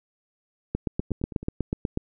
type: two click trains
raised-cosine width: 3 ms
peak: -24 / -12 dBFS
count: 5 / 11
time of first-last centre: 1-1.43 / 0.75-1.974 s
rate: 9.31 / 8.17 Hz
effects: none